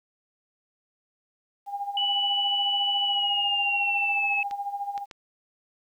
sine tone with tremolo, 806 Hz, G5, 48 cents sharp, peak -26 dBFS, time 1.66-5.06 s, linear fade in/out 50 ms, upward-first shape sine, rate 14 Hz, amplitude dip 70%
sine tone with pitch glide, 2960 to 2592 Hz, F#7 to E7, 0 to -30 cents, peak -23 dBFS, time 1.97-4.43 s, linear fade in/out 2 ms, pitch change -230 cents, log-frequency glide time 3.04-4.32 s
clicks, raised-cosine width 0.2 ms, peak -24 dBFS, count 3, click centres 4.511 / 4.978 / 5.112 s
effects 10-bit

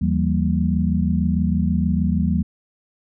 sine tone cluster, 79.6 / 167.3 / 193.7 / 232 Hz, D#2 / E3 / G3 / A#3, +40 / +26 / -20 / -8 cents, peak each -22 / -22 / -21 / -24 dBFS, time 0.01-2.43 s, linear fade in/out 10 ms, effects none

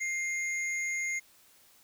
sine tone pair together, 2100 / 6667 Hz, C7 / G#8, +6 / +6 cents, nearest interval octave + minor sixth, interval 2000 cents, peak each -29 / -36 dBFS, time 0-1.2 s, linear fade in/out 20 ms, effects tanh soft clip ceiling -27 dBFS + white hiss -61 dBFS RMS until 1.83 s

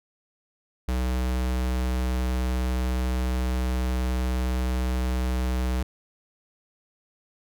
square tone, 62.9 Hz, B1, 32 cents sharp, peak -24 dBFS, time 0.88-5.83 s, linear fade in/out 5 ms, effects none

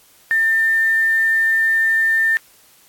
sine tone with quantisation, 1797 Hz, A6, 36 cents sharp, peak -13 dBFS, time 0.31-2.37 s, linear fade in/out 0 ms, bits 6, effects white hiss -51 dBFS RMS until 2.88 s + AAC 64 kbps

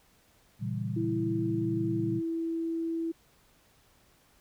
sine chord, A# diminished seventh, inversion none, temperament equal, 116.54 / 138.59 / 164.81 / 196 Hz, A#2 / C#3 / E3 / G3, 0 / 0 / 0 / 0 cents, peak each -33 / -38 / -38 / -36 dBFS, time 0.59-2.22 s, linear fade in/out 50 ms
sine tone, 329.6 Hz, E4, in tune, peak -29 dBFS, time 0.96-3.12 s, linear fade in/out 10 ms
effects pink hiss -64 dBFS RMS until 4.4 s

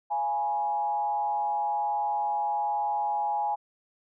sine tone with frequency modulation, 830.6 Hz, G#5, in tune, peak -25 dBFS, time 0.1-3.56 s, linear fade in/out 20 ms, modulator 140 Hz, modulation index 0.57, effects none

